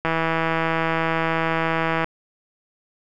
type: click train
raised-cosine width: 0.5 ms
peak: -7 dBFS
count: 326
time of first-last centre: 0.05-2.044 s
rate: 163 Hz
effects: none